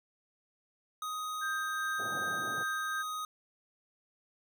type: tone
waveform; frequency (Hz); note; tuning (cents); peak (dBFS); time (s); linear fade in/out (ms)
square; 1251; D#6; +9; -36; 1.02-3.25; 2
type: tone with tremolo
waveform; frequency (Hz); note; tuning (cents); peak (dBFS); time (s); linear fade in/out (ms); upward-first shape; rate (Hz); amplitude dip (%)
sine; 1584; G6; +18; -33; 1.41-3.03; 20; sine; 2.6; 30
type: band-pass noise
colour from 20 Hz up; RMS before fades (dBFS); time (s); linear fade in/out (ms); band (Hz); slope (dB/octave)
white; -45; 1.98-2.64; 20; 100 to 800; 48
effects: none